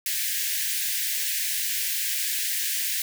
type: high-pass noise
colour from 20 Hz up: white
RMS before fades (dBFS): -27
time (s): 0.06-3.02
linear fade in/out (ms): 2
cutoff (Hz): 1600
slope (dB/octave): 96
effects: none

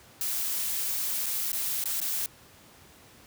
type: noise with dropouts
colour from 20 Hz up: blue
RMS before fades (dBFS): -30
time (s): 0.21-2.26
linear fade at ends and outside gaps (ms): 1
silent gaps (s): 1.26-1.264 / 1.519-1.53 / 1.84-1.856 / 2.003-2.015
effects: pink hiss -54 dBFS RMS until 3.26 s + high-pass 60 Hz 12 dB/octave

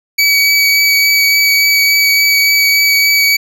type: tone with vibrato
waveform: 25% pulse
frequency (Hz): 2275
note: C#7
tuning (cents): +44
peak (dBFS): -4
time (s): 0.18-3.37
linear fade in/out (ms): 10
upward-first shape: triangle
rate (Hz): 3.5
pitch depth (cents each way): 11
effects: none

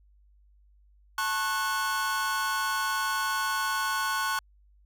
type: chord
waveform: 45% pulse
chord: F# minor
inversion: first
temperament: equal with one note detuned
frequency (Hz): 880 / 1090.3 / 1480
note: A5 / C#6 / F#6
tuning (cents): 0 / -29 / 0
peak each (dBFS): -34 / -30 / -30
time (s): 1.18-4.39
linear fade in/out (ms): 2
effects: added 50 Hz sine -57 dBFS peak until 4.85 s

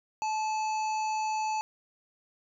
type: harmonic tone with a mistuned harmonic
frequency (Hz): 866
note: A5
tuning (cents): -28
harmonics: 1 / 3 / 5 / 7 / 8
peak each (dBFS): -28 / -40 / -46 / -47 / -46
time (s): 0.22-1.61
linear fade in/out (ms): 0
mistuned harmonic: 5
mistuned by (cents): +72
effects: none

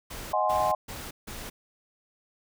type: noise bursts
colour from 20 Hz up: pink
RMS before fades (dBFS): -39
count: 4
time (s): 0.1-1.5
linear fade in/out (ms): 10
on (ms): 230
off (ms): 160
type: chord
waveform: sine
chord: Ab dominant seventh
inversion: second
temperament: equal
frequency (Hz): 622.3 / 740 / 830.6 / 1046.5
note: Eb5 / Gb5 / Ab5 / C6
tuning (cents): 0 / 0 / 0 / 0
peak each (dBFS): -28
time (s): 0.33-0.75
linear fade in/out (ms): 5
effects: none

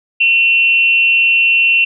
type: tone with frequency modulation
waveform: sine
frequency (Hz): 2721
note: F7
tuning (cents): -46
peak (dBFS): -8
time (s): 0.2-1.85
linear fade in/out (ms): 10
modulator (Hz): 226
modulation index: 0.42
effects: none

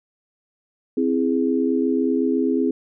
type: chord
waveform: sine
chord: C augmented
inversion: none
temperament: equal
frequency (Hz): 261.6 / 329.6 / 415.3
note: C4 / E4 / G#4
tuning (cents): 0 / 0 / 0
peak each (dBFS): -20 / -23 / -23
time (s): 0.97-2.71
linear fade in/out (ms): 5
effects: none

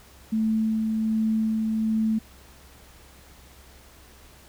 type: tone with tremolo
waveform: sine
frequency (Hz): 220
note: A3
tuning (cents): 0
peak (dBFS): -20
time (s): 0.32-2.19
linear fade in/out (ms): 10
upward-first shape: sine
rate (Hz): 1.3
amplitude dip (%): 25
effects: added 66 Hz sine -52 dBFS peak until 4.48 s + pink hiss -52 dBFS RMS until 4.48 s

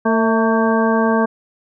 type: harmonic tone with a mistuned harmonic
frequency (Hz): 225.6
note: A3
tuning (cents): +44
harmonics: 1 / 2 / 3 / 4 / 5 / 7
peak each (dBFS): -16 / -19 / -21 / -22 / -23 / -24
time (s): 0.05-1.26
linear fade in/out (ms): 10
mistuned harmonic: 3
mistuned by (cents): -51
effects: none

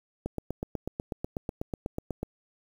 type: click train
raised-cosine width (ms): 2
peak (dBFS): -18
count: 17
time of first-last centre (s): 0.26-2.23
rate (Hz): 8.12
effects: 8-bit

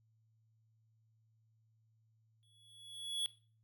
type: tone with exponential growth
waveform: square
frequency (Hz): 3376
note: G#7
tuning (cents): +28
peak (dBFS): -33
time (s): 2.43-3.26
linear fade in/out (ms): 0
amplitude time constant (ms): 180
effects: noise-tail reverb RT60 0.4 s tail -18 dB re dry + added 111 Hz sine -70 dBFS peak until 3.63 s

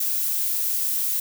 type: noise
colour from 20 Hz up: violet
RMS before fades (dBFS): -24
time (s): 0-1.2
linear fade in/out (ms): 5
effects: none

